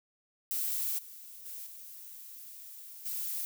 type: noise with level steps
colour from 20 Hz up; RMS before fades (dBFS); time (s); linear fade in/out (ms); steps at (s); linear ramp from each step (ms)
violet; -33 / -49 / -43 / -48 / -36; 0.51-3.45; 0; 0.98 / 1.45 / 1.66 / 3.05; 10
effects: none